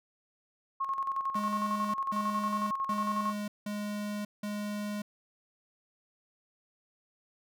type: tone with tremolo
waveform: sine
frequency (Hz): 1084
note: C#6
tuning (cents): -39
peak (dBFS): -28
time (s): 0.8-3.33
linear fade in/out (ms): 10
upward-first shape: square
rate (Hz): 11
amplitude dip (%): 55
type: tone bursts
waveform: square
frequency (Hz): 207.5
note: G#3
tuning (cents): -1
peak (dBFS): -34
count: 5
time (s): 1.35-5.02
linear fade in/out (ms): 5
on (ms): 590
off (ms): 180
effects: none